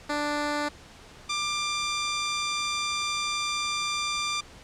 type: tone pair in turn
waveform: 10% pulse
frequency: 294.3 / 1188.1 Hz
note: D4 / D6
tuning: +4 / +20 cents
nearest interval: 2 octaves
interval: 2416 cents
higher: second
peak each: -18 dBFS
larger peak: neither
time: 0.09-0.69 / 1.29-4.41 s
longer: second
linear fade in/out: 10 ms
effects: pink hiss -49 dBFS RMS until 4.63 s + low-pass 7000 Hz 12 dB/octave